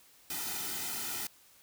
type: noise with comb filter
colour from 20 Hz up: white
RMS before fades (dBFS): -37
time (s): 0.3-1.27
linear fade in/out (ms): 2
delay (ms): 1.8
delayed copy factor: -0.9
effects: white hiss -61 dBFS RMS until 1.62 s